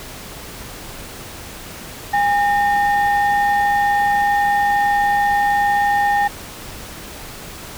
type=tone pair together; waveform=sine; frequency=814.7 / 1829 Hz; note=G#5 / A#6; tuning=-33 / -33 cents; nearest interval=octave + major second; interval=1400 cents; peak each=-13 / -19 dBFS; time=2.13-6.28 s; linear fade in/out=10 ms; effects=tanh soft clip ceiling -9 dBFS + pink hiss -34 dBFS RMS until 7.77 s